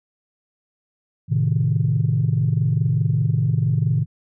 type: chord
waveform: sine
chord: A diminished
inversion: none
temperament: equal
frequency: 110 / 130.81 / 155.56 Hz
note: A2 / C3 / Eb3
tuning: 0 / 0 / 0 cents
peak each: -20 dBFS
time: 1.28-4.06 s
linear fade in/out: 50 ms
effects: tanh soft clip ceiling -9 dBFS